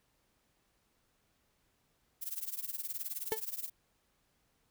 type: noise with tremolo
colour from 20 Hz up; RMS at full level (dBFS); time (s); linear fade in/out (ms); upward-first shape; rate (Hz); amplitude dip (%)
violet; -36; 2.21-3.7; 20; triangle; 19; 95
type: tone with exponential decay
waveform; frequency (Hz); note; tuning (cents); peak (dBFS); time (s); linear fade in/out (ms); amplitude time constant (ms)
35% pulse; 440; A4; 0; -25; 3.32-3.41; 0; 19
effects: pink hiss -75 dBFS RMS until 4.7 s